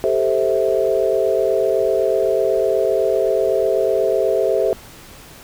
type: chord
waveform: sine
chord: A minor seventh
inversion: third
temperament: equal with one note detuned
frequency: 392 / 440 / 523.3 / 651.7 Hz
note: G4 / A4 / C5 / E5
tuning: 0 / 0 / 0 / -20 cents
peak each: -20 dBFS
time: 0.04-4.73 s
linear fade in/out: 0 ms
effects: pink hiss -41 dBFS RMS until 5.43 s